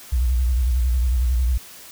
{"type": "tone with vibrato", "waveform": "sine", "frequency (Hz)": 61.74, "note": "B1", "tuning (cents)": 0, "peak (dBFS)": -16, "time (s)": [0.12, 1.58], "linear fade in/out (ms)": 10, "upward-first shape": "square", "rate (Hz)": 11, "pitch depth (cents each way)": 95, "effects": ["white hiss -42 dBFS RMS until 1.91 s"]}